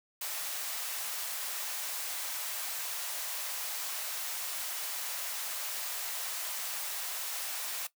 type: high-pass noise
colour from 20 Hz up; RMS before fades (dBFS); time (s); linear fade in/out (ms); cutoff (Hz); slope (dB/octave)
white; -37; 0.21-7.87; 5; 570; 24
effects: noise-tail reverb RT60 0.1 s tail -17 dB re dry